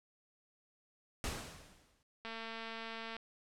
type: noise with exponential decay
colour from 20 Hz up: pink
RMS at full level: -37 dBFS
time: 1.24-2.03 s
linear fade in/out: 1 ms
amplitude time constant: 170 ms
type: click train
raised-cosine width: 0.3 ms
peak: -29 dBFS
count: 208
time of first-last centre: 2.25-3.166 s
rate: 226 Hz
effects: low-pass 10000 Hz 12 dB/octave